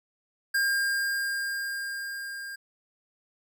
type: tone with level ramp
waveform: square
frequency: 1607 Hz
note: G6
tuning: 43 cents sharp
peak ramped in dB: -23 to -37 dBFS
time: 0.54-2.56 s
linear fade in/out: 10 ms
effects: none